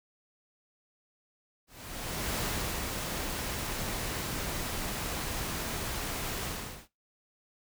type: noise with ADSR envelope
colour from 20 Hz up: pink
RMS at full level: -32 dBFS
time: 1.67-6.88 s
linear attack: 710 ms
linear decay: 420 ms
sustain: -3 dB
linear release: 430 ms
effects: noise-tail reverb RT60 0.2 s tail -18 dB re dry